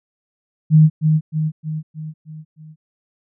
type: tone with echo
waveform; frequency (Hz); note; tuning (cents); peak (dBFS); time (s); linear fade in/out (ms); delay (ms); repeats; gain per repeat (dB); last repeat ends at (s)
sine; 155.7; D#3; +2; -6; 0.7-0.9; 50; 310; 6; -5; 2.76
effects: none